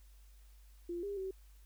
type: tone with pitch steps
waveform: sine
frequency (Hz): 346.4 / 402.8 / 381.2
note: F4 / G4 / G4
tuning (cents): -14 / +47 / -48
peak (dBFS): -37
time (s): 0.89-1.31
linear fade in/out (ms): 5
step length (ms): 140
effects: added 50 Hz sine -56 dBFS peak until 1.65 s + white hiss -70 dBFS RMS until 1.65 s